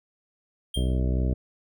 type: tone with exponential decay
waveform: square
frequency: 3200 Hz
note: G7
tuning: 35 cents sharp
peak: -29 dBFS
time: 0.74-1 s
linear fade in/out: 5 ms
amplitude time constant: 55 ms
type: harmonic tone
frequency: 63.4 Hz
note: B1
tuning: 46 cents sharp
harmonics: 1 / 2 / 3 / 4 / 5 / 6 / 7 / 9 / 10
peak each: -23 / -29 / -33 / -35 / -37 / -39 / -40 / -42 / -43 dBFS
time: 0.76-1.34 s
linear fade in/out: 10 ms
effects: none